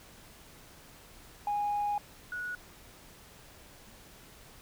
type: tone pair in turn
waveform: sine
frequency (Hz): 824 / 1462.3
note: G#5 / F#6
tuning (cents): -14 / -21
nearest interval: minor seventh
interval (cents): 993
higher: second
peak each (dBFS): -27 / -34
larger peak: first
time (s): 1.47-1.98 / 2.32-2.55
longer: first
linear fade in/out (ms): 2
effects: tanh soft clip ceiling -25 dBFS + pink hiss -54 dBFS RMS until 4.61 s